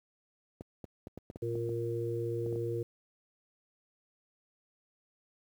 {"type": "clicks", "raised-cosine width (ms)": 2, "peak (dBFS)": -29, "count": 11, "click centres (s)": [0.609, 0.842, 1.071, 1.176, 1.301, 1.359, 1.555, 1.692, 2.463, 2.527, 2.558]}
{"type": "harmonic tone", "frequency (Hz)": 116.54, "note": "A#2", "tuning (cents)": 0, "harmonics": [1, 3, 4], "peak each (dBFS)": [-36, -36, -36], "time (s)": [1.42, 2.83], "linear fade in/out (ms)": 5}
{"effects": ["high-pass 60 Hz 12 dB/octave", "10-bit"]}